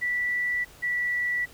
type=tone pair in turn; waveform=sine; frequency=1962 / 1954.2 Hz; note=B6 / B6; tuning=-12 / -19 cents; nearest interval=unison; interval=7 cents; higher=first; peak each=-24 dBFS; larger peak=neither; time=0.01-0.65 / 0.82-1.46 s; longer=neither; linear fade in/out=20 ms; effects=pink hiss -51 dBFS RMS until 1.53 s